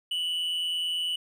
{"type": "tone with amplitude modulation", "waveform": "triangle", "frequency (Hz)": 2960, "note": "F#7", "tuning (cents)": 0, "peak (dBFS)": -23, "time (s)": [0.11, 1.16], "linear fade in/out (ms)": 5, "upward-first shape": "sine", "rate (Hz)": 169, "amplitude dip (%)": 50, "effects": []}